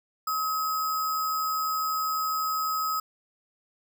sine tone with sample-and-hold, 1274 Hz, D#6, 41 cents sharp, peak -25 dBFS, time 0.27-3 s, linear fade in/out 5 ms, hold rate 6300 Hz, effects none

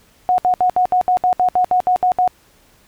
sine tone bursts, 730 Hz, F#5, 24 cents flat, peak -11 dBFS, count 13, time 0.29-2.277 s, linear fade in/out 0 ms, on 91 ms, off 67 ms, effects pink hiss -53 dBFS RMS until 2.87 s

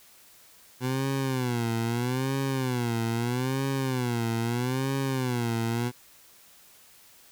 20% pulse tone with vibrato, 125 Hz, B2, 21 cents sharp, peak -21 dBFS, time 0.8-5.92 s, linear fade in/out 50 ms, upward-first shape sine, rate 0.78 Hz, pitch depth 150 cents each way, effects white hiss -55 dBFS RMS until 7.31 s

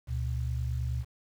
sine tone pair together, 70.9 / 120.35 Hz, C#2 / B2, +40 / -44 cents, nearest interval major sixth, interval 916 cents, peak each -31 / -32 dBFS, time 0.07-1.05 s, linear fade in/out 50 ms, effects 9-bit

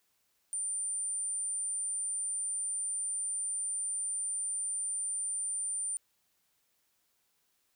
sine tone, 9100 Hz, C#9, 44 cents sharp, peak -32 dBFS, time 0.53-5.97 s, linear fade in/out 0 ms, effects white hiss -75 dBFS RMS until 7.75 s

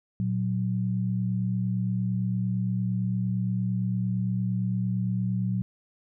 sine tone pair together, 116.54 / 185.3 Hz, A#2 / F#3, 0 / +3 cents, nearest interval minor sixth, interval 803 cents, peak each -27 dBFS, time 0.2-5.62 s, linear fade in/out 0 ms, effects none

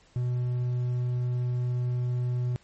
triangle tone, 123.47 Hz, B2, in tune, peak -23 dBFS, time 0.16-2.56 s, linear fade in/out 0 ms, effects pink hiss -60 dBFS RMS until 2.63 s + MP3 32 kbps

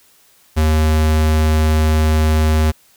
square tone, 77.9 Hz, D#2, 3 cents sharp, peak -12 dBFS, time 0.56-2.72 s, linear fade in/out 20 ms, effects white hiss -52 dBFS RMS until 2.96 s

